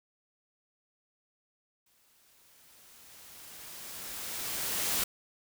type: noise with exponential growth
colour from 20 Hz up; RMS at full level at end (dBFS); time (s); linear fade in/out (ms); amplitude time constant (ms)
white; -29; 1.86-5.04; 5; 690
effects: none